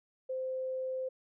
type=tone; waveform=sine; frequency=519 Hz; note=C5; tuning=14 cents flat; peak=-33 dBFS; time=0.29-1.09 s; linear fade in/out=10 ms; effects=none